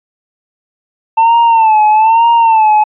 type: tone with vibrato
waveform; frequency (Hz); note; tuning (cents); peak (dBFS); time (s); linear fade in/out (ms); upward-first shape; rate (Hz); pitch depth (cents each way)
triangle; 891; A5; +22; -3; 1.17-2.84; 10; sine; 1.1; 82
effects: resampled to 8000 Hz